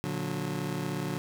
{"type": "chord", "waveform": "25% pulse", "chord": "Bb augmented", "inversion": "none", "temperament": "just", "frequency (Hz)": [116.54, 145.68, 182.1], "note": ["Bb2", "D3", "F#3"], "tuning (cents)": [0, -14, -27], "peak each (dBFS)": [-36, -30, -31], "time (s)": [0.04, 1.18], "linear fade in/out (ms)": 0, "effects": []}